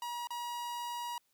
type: tone with dropouts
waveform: 45% pulse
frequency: 958 Hz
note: A#5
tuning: 47 cents sharp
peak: -37 dBFS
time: 0.02-1.18 s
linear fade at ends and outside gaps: 2 ms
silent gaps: 0.272-0.305 s
effects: white hiss -75 dBFS RMS until 1.33 s